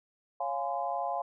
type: chord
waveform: sine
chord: Db major seventh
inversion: none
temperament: equal with one note detuned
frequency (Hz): 554.4 / 698.5 / 830.6 / 1026.7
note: Db5 / F5 / Ab5 / C6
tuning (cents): 0 / 0 / 0 / -33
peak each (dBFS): -38 / -33 / -35 / -38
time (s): 0.4-1.22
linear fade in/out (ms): 5
effects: none